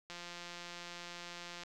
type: click train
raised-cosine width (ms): 0.2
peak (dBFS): -29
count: 268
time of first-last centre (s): 0.1-1.634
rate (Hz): 174
effects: none